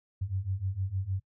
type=beating tone pair; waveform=sine; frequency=92.1 / 98.6 Hz; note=F#2 / G2; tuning=-7 / +11 cents; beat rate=6.5 Hz; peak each=-34 / -32 dBFS; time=0.21-1.2 s; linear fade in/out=10 ms; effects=noise-tail reverb RT60 0.1 s tail -21 dB re dry